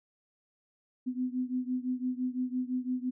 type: beating tone pair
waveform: sine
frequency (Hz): 250.8 / 256.7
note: B3 / C4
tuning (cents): +27 / -33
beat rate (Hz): 5.9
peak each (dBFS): -32 / -34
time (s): 1.06-3.11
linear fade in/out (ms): 20
effects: none